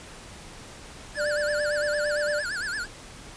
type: tone with vibrato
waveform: square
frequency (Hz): 1568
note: G6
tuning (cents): 0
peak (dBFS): -29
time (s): 1.14-2.87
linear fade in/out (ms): 50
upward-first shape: sine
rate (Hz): 8.8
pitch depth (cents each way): 190
type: tone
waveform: triangle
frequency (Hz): 593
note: D5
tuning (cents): +17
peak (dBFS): -23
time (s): 1.16-2.43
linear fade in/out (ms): 50
effects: pink hiss -44 dBFS RMS until 3.36 s + resampled to 22050 Hz